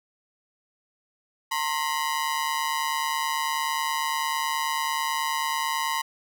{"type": "ring-modulated tone", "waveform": "sawtooth", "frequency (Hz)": 987.8, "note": "B5", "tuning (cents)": 0, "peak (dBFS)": -18, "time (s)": [1.51, 6.02], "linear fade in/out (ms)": 10, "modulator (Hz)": 74.6, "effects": []}